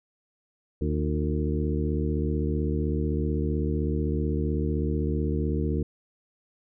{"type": "harmonic tone with a mistuned harmonic", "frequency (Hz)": 75.8, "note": "D#2", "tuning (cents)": -45, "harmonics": [1, 2, 3, 4, 5, 6], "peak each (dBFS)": [-27, -30, -32, -33, -34, -35], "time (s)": [0.81, 5.83], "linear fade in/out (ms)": 5, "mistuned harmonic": 5, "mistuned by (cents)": -59, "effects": []}